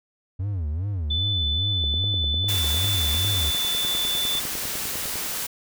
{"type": "tone with vibrato", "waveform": "triangle", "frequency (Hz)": 87.31, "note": "F2", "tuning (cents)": 0, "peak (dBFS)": -22, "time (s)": [0.39, 3.51], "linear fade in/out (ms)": 10, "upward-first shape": "sine", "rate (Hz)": 2.5, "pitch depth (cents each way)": 290}
{"type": "tone", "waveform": "sine", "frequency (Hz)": 3506, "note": "A7", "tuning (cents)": -7, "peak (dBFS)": -23, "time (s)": [1.1, 4.4], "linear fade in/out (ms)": 10}
{"type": "click train", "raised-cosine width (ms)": 2, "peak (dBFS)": -23, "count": 34, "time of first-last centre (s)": [1.84, 5.157], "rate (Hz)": 9.95}
{"type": "noise", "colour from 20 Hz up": "white", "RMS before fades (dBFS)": -29, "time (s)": [2.48, 5.47], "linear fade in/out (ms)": 10}
{"effects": []}